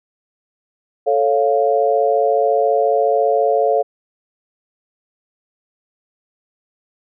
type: chord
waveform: sine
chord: A augmented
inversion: none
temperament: equal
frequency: 440 / 554.4 / 698.5 Hz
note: A4 / C#5 / E#5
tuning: 0 / 0 / 0 cents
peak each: -17 dBFS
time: 1.06-3.83 s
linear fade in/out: 20 ms
effects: none